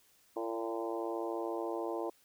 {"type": "harmonic tone with a mistuned harmonic", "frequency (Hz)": 113.7, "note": "A#2", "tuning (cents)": -43, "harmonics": [3, 4, 5, 6, 7, 8, 9], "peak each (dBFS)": [-38, -40, -42, -44, -45, -46, -47], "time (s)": [0.36, 2.1], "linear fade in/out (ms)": 5, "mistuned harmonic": 5, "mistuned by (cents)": 22, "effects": ["white hiss -67 dBFS RMS until 2.24 s"]}